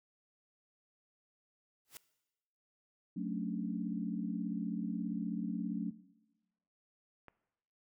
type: noise with exponential growth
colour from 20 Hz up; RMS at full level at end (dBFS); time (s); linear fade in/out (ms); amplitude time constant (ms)
white; -45; 1.85-1.97; 0; 24
type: chord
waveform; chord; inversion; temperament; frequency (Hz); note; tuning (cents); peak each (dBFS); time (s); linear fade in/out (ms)
sine; D major seventh; first; just; 183.54 / 220.2 / 275.3 / 293.7; F#3 / A3 / C#4 / D4; -14 / +2 / -12 / 0; -38 / -40 / -42 / -44; 3.16-5.91; 10
type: click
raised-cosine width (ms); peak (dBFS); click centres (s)
0.5; -36; 7.283
effects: noise-tail reverb RT60 1.0 s tail -18 dB re dry